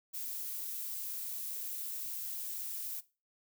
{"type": "noise", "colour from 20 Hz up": "violet", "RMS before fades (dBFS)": -40, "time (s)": [0.13, 3.01], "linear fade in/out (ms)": 20, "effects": ["noise-tail reverb RT60 0.3 s tail -18 dB re dry"]}